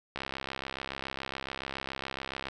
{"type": "click train", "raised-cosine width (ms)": 0.3, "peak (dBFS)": -19, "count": 157, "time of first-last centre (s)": [0.16, 2.485], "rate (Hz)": 67.1, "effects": []}